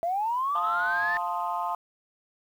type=linear sweep; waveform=sine; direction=up; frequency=658 to 1800 Hz; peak=-24 dBFS; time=0.03-1.17 s; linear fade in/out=0 ms
type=chord; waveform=sine; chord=F dominant seventh; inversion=none; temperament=equal; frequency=698.5 / 880 / 1046.5 / 1244.5 Hz; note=F5 / A5 / C6 / Eb6; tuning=0 / 0 / 0 / 0 cents; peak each=-32 / -31 / -31 / -35 dBFS; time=0.55-1.75 s; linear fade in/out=2 ms
effects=tanh soft clip ceiling -18 dBFS + 9-bit